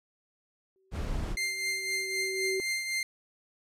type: tone with exponential growth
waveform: sine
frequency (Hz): 381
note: G4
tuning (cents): -49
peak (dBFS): -28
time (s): 0.76-2.6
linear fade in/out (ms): 0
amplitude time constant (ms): 400
type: noise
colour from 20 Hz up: brown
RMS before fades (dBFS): -32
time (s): 0.91-1.37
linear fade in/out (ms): 50
type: tone with tremolo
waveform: sawtooth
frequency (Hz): 2097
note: C7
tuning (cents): +3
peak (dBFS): -24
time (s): 1.37-3.03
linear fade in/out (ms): 2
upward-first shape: triangle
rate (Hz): 3.9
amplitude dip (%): 55
effects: low-pass 11000 Hz 12 dB/octave